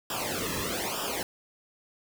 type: noise with flanger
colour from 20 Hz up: pink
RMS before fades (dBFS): -32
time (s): 0.1-1.23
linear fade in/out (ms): 2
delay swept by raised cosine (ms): 0.47 to 1.37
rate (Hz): 1.1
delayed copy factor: -0.95
effects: none